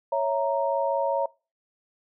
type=chord; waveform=sine; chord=A# diminished; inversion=first; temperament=equal; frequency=554.4 / 659.3 / 932.3 Hz; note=C#5 / E5 / A#5; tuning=0 / 0 / 0 cents; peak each=-25 / -28 / -27 dBFS; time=0.12-1.26 s; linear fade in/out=5 ms; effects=noise-tail reverb RT60 0.3 s tail -23 dB re dry